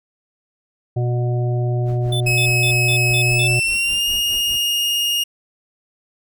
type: harmonic tone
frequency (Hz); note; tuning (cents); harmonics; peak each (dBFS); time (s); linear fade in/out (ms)
122; B2; -21; 1 / 3 / 5 / 6; -17 / -27 / -31 / -33; 0.96-3.6; 10
type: noise with tremolo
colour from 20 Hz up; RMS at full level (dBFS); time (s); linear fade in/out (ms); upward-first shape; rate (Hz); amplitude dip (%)
brown; -33; 1.84-4.59; 50; triangle; 4.9; 100
type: tone bursts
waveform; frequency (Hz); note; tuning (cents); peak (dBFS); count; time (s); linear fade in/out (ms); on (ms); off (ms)
square; 3520; A7; 0; -23; 6; 2.12-3.474; 5; 84; 170
type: tone with pitch glide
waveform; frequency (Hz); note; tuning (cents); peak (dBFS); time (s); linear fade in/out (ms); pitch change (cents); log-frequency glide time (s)
40% pulse; 2566 to 2847; E7 to F7; -47 to +33; -16; 2.26-5.24; 10; +180; 3.24-4.09
effects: none